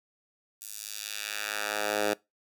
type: tone with high-pass filter sweep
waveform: 10% pulse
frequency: 104.6 Hz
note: G#2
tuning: 13 cents sharp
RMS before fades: -33 dBFS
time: 0.61-2.14 s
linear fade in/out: 10 ms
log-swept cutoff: 9000 to 400 Hz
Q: 0.91
effects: noise-tail reverb RT60 0.2 s tail -22 dB re dry